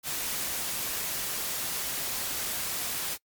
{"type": "noise", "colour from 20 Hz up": "white", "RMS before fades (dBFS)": -32, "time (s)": [0.03, 3.18], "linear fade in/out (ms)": 50, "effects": ["noise-tail reverb RT60 0.1 s tail -25 dB re dry", "MP3 96 kbps"]}